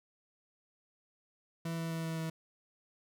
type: tone with pitch steps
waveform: 40% pulse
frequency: 165.5 / 164.55 / 163.6 / 162.66 / 161.72 Hz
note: E3 / E3 / E3 / E3 / E3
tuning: +7 / -3 / -13 / -23 / -33 cents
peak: -34 dBFS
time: 1.65-2.3 s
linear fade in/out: 5 ms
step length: 130 ms
effects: none